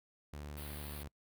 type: tone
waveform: sawtooth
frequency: 73.42 Hz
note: D2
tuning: in tune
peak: -40 dBFS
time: 0.33-1.08 s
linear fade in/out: 5 ms
type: band-stop noise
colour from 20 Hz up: white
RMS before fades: -50 dBFS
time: 0.57-1.03 s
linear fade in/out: 5 ms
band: 4700 to 8800 Hz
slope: 96 dB/octave
effects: noise-tail reverb RT60 0.1 s tail -26 dB re dry